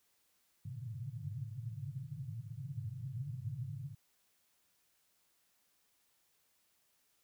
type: band-pass noise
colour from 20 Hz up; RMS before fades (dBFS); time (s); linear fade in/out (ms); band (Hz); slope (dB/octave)
white; -43; 0.65-3.95; 5; 100 to 150; 96
effects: white hiss -75 dBFS RMS until 7.23 s